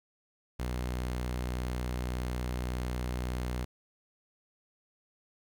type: tone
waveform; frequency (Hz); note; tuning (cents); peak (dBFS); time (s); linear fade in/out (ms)
sawtooth; 61.74; B1; 0; -28; 0.59-3.65; 10
effects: 10-bit